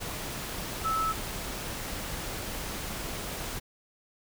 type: tone in noise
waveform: sine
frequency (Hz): 1306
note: E6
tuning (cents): -17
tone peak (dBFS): -26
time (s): 0.84-1.13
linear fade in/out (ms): 20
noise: pink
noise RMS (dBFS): -36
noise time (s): 0-3.6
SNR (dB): +7
effects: none